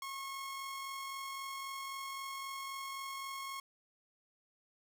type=tone with amplitude modulation; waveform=sawtooth; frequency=1088 Hz; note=C#6; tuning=33 cents flat; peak=-36 dBFS; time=0.02-3.6 s; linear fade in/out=2 ms; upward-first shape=sine; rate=43.8 Hz; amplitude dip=25%; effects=none